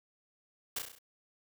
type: noise with echo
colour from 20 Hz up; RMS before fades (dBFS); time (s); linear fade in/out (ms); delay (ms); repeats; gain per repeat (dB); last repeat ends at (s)
white; -35; 0.76-0.79; 5; 33; 6; -4; 0.988
effects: none